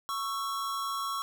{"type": "tone pair together", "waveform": "square", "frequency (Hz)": [1108.7, 1333.2], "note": ["C#6", "E6"], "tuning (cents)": [0, 19], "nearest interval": "minor third", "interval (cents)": 319, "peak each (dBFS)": [-33, -38], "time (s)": [0.09, 1.22], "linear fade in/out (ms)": 0, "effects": []}